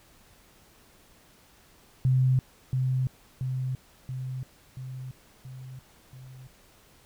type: tone with echo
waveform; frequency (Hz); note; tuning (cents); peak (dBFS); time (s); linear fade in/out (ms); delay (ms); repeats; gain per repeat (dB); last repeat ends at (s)
sine; 129.4; C3; -19; -19; 2.05-2.39; 0; 680; 6; -4; 6.47
effects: pink hiss -58 dBFS RMS until 7.05 s